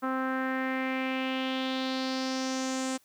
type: tone with low-pass filter sweep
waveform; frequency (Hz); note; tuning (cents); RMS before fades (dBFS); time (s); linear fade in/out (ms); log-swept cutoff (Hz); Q
sawtooth; 261.6; C4; 0; -31; 0.02-2.98; 20; 1300 to 7900; 3.4
effects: white hiss -65 dBFS RMS until 3.04 s